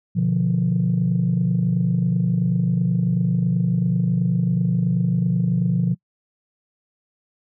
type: chord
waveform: sine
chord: B diminished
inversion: none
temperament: equal with one note detuned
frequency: 123.97 / 146.83 / 174.61 Hz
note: B2 / D3 / F3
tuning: +7 / 0 / 0 cents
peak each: -21 / -24 / -18 dBFS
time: 0.15-5.95 s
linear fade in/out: 20 ms
effects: noise-tail reverb RT60 0.1 s tail -26 dB re dry + tanh soft clip ceiling -11 dBFS